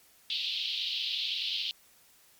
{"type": "band-pass noise", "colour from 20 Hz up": "pink", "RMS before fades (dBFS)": -33, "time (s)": [0.3, 1.71], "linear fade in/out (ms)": 0, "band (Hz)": [2900, 4300], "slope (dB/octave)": 48, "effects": ["white hiss -61 dBFS RMS until 2.39 s", "MP3 96 kbps"]}